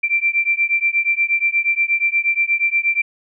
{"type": "beating tone pair", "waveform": "sine", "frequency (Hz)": [2349, 2357.4], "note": ["D7", "D7"], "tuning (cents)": [0, 6], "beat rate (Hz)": 8.4, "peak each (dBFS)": -18, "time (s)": [0.03, 3.02], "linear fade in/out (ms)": 10, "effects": []}